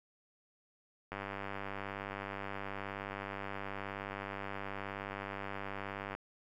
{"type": "click train", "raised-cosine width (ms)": 0.5, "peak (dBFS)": -25, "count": 499, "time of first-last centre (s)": [1.12, 6.15], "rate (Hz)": 99, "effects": ["11-bit"]}